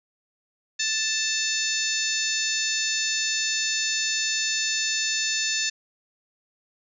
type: harmonic tone with a mistuned harmonic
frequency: 880 Hz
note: A5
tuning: in tune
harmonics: 2 / 3 / 4 / 5 / 6 / 7 / 8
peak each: -31 / -31 / -31 / -31 / -31 / -31 / -31 dBFS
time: 0.79-5.7 s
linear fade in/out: 10 ms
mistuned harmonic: 4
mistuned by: +53 cents
effects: none